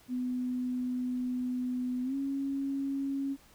sine tone with pitch glide, 250.5 to 274.8 Hz, B3 to C#4, +25 to -15 cents, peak -30 dBFS, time 0.08-3.37 s, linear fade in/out 50 ms, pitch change +160 cents, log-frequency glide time 2.03-2.15 s, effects pink hiss -60 dBFS RMS until 3.54 s

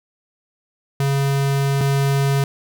square tone pair in turn, 138.59 / 138.59 Hz, C#3 / C#3, 0 / 0 cents, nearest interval unison, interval 0 cents, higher neither, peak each -17 / -16 dBFS, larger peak second, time 1-1.81 / 1.81-2.44 s, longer first, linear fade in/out 2 ms, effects 9-bit

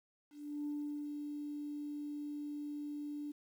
sine tone with ADSR envelope, 293.7 Hz, D4, in tune, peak -35 dBFS, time 0.3-3.32 s, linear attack 360 ms, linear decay 400 ms, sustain -4 dB, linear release 10 ms, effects tanh soft clip ceiling -33 dBFS + 11-bit

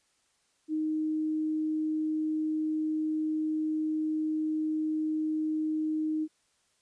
sine tone, 311.1 Hz, D#4, in tune, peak -27 dBFS, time 0.68-6.28 s, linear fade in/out 50 ms, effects white hiss -71 dBFS RMS until 6.81 s + resampled to 22050 Hz

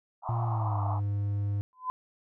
pink band-pass noise, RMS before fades -36 dBFS, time 0.22-1.01 s, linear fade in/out 50 ms, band 670 to 1200 Hz, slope 96 dB/octave
triangle tone with pitch glide, 116.54 to 101.45 Hz, A#2 to G#2, 0 to -40 cents, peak -25 dBFS, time 0.29-1.61 s, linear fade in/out 0 ms, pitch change -240 cents, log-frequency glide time 0.44-0.8 s
sine tone with exponential growth, 1015 Hz, B5, 47 cents sharp, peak -25 dBFS, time 1.73-1.9 s, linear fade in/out 0 ms, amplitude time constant 35 ms
effects none

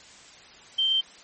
sine tone, 3130 Hz, G7, 3 cents flat, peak -20 dBFS, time 0.78-1.01 s, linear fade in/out 10 ms, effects white hiss -49 dBFS RMS until 1.23 s + MP3 32 kbps

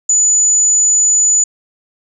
sine tone, 6960 Hz, A8, 20 cents flat, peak -8 dBFS, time 0.09-1.44 s, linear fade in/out 5 ms, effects none

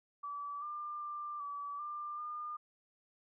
sine tone with pitch steps, 1152 / 1195 / 1188 / 1148 / 1192 / 1210 Hz, D6 / D6 / D6 / D6 / D6 / D#6, -34 / +30 / +20 / -40 / +25 / -49 cents, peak -39 dBFS, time 0.23-2.57 s, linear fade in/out 10 ms, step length 390 ms, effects none

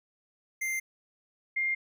square / sine tone pair in turn, 2093 / 2114 Hz, C7 / C7, 0 / +17 cents, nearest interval unison, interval 17 cents, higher second, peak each -30 / -26 dBFS, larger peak second, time 0.61-0.8 / 1.56-1.75 s, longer neither, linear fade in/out 10 ms, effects none

